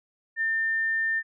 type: tone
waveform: sine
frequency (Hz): 1800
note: A6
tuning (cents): +39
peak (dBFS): -23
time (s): 0.36-1.23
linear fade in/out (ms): 50
effects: none